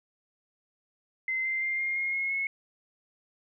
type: tone with pitch steps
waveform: sine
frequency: 2065 / 2084 / 2104 / 2123 / 2143 / 2163 / 2183 Hz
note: C7 / C7 / C7 / C7 / C7 / C#7 / C#7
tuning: -23 / -7 / +9 / +25 / +41 / -43 / -27 cents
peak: -27 dBFS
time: 1.28-2.47 s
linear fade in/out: 2 ms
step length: 170 ms
effects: none